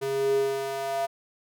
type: tone with high-pass filter sweep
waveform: square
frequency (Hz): 136.2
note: C#3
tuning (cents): -30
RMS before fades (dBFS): -27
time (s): 0.01-1.07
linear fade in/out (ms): 20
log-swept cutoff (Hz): 320 to 690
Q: 6
effects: none